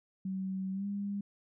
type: tone with pitch glide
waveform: sine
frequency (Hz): 190 to 201.3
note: F#3 to G3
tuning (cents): +46 to +46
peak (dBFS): -33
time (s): 0.25-1.21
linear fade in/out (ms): 5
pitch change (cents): +100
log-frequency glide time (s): 0.72-0.86
effects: none